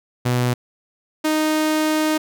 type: tone pair in turn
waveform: sawtooth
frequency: 123.47 / 310 Hz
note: B2 / D#4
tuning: 0 / -6 cents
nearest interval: octave + major third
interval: 1594 cents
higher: second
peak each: -13 dBFS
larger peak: neither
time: 0.25-0.54 / 1.24-2.18 s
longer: second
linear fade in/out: 10 ms
effects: none